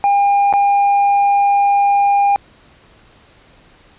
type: tone with dropouts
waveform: triangle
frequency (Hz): 805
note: G5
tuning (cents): +46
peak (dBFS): -8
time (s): 0.04-2.36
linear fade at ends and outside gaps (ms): 0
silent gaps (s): 0.527-0.537
effects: pink hiss -48 dBFS RMS until 3.98 s + resampled to 8000 Hz